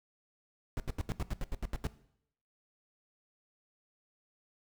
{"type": "noise bursts", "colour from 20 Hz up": "brown", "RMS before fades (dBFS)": -33, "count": 11, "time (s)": [0.77, 1.868], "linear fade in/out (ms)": 0, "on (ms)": 28, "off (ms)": 79, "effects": ["noise-tail reverb RT60 0.7 s tail -17 dB re dry"]}